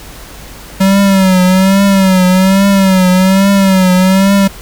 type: tone with vibrato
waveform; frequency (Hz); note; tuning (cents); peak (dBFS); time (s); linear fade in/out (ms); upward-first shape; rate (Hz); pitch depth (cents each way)
square; 190.4; F#3; +50; -6; 0.8-4.48; 10; triangle; 1.2; 83
effects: added 50 Hz sine -33 dBFS peak until 4.61 s + pink hiss -32 dBFS RMS until 4.61 s